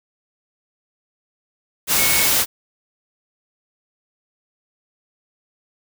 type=tone in noise; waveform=sine; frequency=2207 Hz; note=C#7; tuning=8 cents flat; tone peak=-22 dBFS; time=1.96-2.3 s; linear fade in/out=50 ms; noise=white; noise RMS=-17 dBFS; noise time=1.87-2.46 s; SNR=-8 dB; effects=none